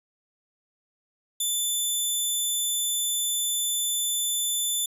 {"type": "tone", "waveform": "10% pulse", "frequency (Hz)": 3520, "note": "A7", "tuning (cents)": 0, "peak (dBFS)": -16, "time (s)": [1.4, 4.86], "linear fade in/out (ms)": 5, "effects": ["resampled to 32000 Hz"]}